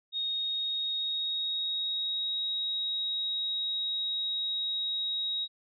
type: tone with pitch glide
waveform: sine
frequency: 3729 to 3796 Hz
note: A#7 to A#7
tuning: 0 to +31 cents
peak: -29 dBFS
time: 0.12-5.48 s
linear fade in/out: 50 ms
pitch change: +31 cents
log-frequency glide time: 0.3-2.39 s
effects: none